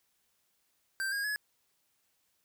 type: tone with pitch steps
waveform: square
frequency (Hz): 1568 / 1629.9 / 1694.2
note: G6 / G#6 / G#6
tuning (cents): 0 / -33 / +34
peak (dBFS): -32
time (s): 1-1.36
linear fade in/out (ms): 0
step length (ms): 120
effects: white hiss -75 dBFS RMS until 2.44 s